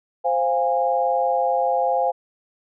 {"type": "chord", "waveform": "sine", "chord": "F minor", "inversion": "second", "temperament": "equal with one note detuned", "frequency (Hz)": [523.3, 698.5, 819.2], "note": ["C5", "F5", "Ab5"], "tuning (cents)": [0, 0, -24], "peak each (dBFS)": -22, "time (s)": [0.24, 2.12], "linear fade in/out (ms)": 20, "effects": []}